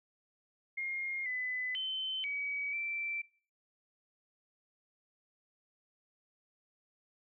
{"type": "tone with pitch steps", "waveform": "sine", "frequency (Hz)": [2132, 2007, 3070, 2271, 2339], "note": ["C7", "B6", "G7", "C#7", "D7"], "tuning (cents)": [32, 27, -37, 41, -8], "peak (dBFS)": -34, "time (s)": [0.77, 3.22], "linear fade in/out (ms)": 10, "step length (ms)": 490, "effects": ["noise-tail reverb RT60 0.5 s tail -23 dB re dry"]}